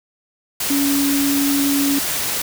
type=tone in noise; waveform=sine; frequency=280.5 Hz; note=C#4; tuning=21 cents sharp; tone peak=-16 dBFS; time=0.7-1.99 s; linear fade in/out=5 ms; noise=white; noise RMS=-22 dBFS; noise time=0.6-2.42 s; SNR=+3 dB; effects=none